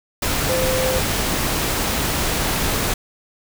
sine tone in noise, 517 Hz, C5, 21 cents flat, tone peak -20 dBFS, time 0.49-0.99 s, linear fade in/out 5 ms, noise pink, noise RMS -21 dBFS, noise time 0.22-2.94 s, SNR -2 dB, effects none

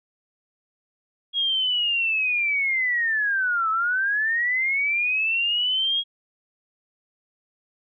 sine linear two-way sweep, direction down then up, 3305 to 1289 to 3305 Hz, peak -20 dBFS, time 1.33-6.04 s, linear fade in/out 50 ms, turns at 3.7 s, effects none

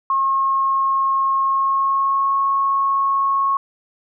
sine tone with pitch glide, 1081 to 1096.1 Hz, C#6 to C#6, -44 to -20 cents, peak -15 dBFS, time 0.1-3.57 s, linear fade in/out 2 ms, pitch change +24 cents, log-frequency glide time 1.44-2.37 s, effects none

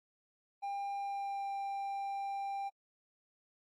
triangle tone with pitch glide, 799 to 792.1 Hz, G5 to G5, +33 to +18 cents, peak -34 dBFS, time 0.62-2.7 s, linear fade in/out 20 ms, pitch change -15 cents, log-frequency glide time 0.95-1.51 s, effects AAC 64 kbps

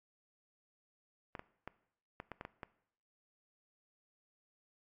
clicks, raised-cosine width 0.5 ms, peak -28 dBFS, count 8, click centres 1.352 / 1.394 / 1.676 / 2.201 / 2.317 / 2.411 / 2.451 / 2.632 s, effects noise-tail reverb RT60 0.7 s tail -19 dB re dry + AAC 64 kbps

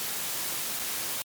white noise with dropouts, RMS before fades -32 dBFS, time 0-1.22 s, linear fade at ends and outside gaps 0 ms, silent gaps 0.791-0.796 s, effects high-pass 100 Hz 12 dB/octave + MP3 96 kbps

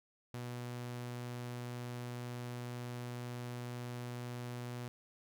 sawtooth tone, 122 Hz, B2, 21 cents flat, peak -37 dBFS, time 0.34-4.88 s, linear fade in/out 0 ms, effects none

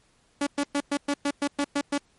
sawtooth tone bursts, 285.6 Hz, D4, 48 cents flat, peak -19 dBFS, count 10, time 0.41-1.98 s, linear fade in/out 5 ms, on 58 ms, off 110 ms, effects pink hiss -64 dBFS RMS until 2.18 s + MP3 48 kbps

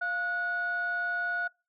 sine tone pair together, 698.5 / 1461.8 Hz, F5 / F#6, 0 / -21 cents, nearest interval octave + minor second, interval 1279 cents, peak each -35 / -28 dBFS, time 0.01-1.48 s, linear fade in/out 10 ms, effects noise-tail reverb RT60 0.3 s tail -26 dB re dry + tanh soft clip ceiling -23 dBFS

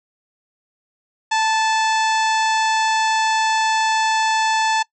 harmonic tone with a mistuned harmonic, 874 Hz, A5, 12 cents flat, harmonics 1 / 2 / 3 / 4 / 5 / 6 / 7 / 8 / 9, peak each -17 / -23 / -27 / -29 / -31 / -33 / -34 / -35 / -36 dBFS, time 1.31-4.83 s, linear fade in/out 10 ms, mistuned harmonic 1, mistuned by +19 cents, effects noise-tail reverb RT60 0.1 s tail -21 dB re dry

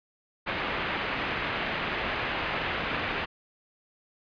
white low-pass noise, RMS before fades -31 dBFS, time 0.46-3.26 s, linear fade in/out 20 ms, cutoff 2700 Hz, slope 24 dB/octave, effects resampled to 11025 Hz

